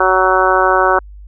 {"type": "harmonic tone", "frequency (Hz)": 187, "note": "F#3", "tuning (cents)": 19, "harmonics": [2, 3, 4, 5, 6, 7, 8], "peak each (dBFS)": [-17, -17, -17, -17, -17, -17, -17], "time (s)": [0, 0.99], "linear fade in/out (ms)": 5, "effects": ["added 50 Hz sine -32 dBFS peak until 1.27 s"]}